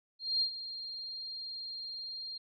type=tone with ADSR envelope; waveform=sine; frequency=4207 Hz; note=C8; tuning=9 cents sharp; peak=-26 dBFS; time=0.19-2.38 s; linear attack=220 ms; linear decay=89 ms; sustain=-13 dB; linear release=9 ms; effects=none